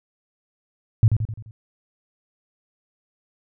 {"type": "tone with echo", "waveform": "sine", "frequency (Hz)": 110, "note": "A2", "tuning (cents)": 0, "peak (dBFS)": -9, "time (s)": [1.03, 1.08], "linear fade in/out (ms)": 0, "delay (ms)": 86, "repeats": 5, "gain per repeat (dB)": -6, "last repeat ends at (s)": 1.51, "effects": []}